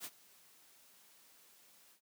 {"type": "noise with ADSR envelope", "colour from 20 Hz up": "white", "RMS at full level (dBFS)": -43, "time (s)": [0, 2.01], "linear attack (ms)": 46, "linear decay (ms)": 50, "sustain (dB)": -21, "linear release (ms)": 90, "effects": ["high-pass 150 Hz 12 dB/octave"]}